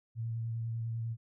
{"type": "tone with vibrato", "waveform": "sine", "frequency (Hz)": 114.5, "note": "A#2", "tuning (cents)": -31, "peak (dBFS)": -33, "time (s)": [0.15, 1.17], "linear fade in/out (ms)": 50, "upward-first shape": "sine", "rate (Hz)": 10, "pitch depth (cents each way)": 19, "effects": []}